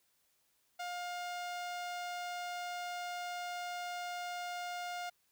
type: tone with notch filter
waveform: sawtooth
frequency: 709 Hz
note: F5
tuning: 26 cents sharp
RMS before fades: -41 dBFS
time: 0.79-5.1 s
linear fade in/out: 10 ms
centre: 11000 Hz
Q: 1
effects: white hiss -75 dBFS RMS until 5.31 s